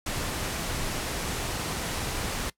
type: noise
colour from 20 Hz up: pink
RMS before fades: -31 dBFS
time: 0.06-2.5 s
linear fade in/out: 5 ms
effects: noise-tail reverb RT60 0.1 s tail -20 dB re dry + low-pass 12000 Hz 12 dB/octave